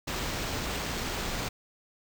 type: noise with sample-and-hold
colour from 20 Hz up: pink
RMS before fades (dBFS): -33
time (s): 0.07-1.49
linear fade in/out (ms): 10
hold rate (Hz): 11025
effects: none